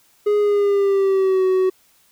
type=tone with pitch glide; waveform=triangle; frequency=415.3 to 374.3 Hz; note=G#4 to F#4; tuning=0 to +20 cents; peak=-12 dBFS; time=0.26-1.7 s; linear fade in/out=10 ms; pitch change=-180 cents; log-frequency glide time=0.39-1.45 s; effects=white hiss -57 dBFS RMS until 2.11 s